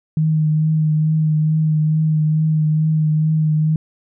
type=tone with vibrato; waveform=sine; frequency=155.56 Hz; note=D#3; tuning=in tune; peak=-13 dBFS; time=0.17-3.76 s; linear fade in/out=2 ms; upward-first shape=triangle; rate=2.3 Hz; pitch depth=24 cents each way; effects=none